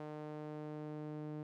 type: tone with band-pass filter sweep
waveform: sawtooth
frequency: 151.6 Hz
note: D#3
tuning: 45 cents flat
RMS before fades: -45 dBFS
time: 0-1.43 s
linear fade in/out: 2 ms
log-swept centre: 560 to 300 Hz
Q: 1
effects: none